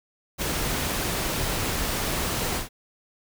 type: noise with ADSR envelope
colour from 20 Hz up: pink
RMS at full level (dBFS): -25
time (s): 0.38-2.69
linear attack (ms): 40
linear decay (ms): 4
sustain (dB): -2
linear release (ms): 130
effects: none